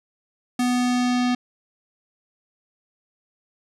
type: tone with low-pass filter sweep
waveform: square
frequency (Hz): 247.3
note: B3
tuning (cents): +3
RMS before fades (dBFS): -21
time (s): 0.59-1.35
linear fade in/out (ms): 5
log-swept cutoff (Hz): 10000 to 4500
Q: 1.2
effects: none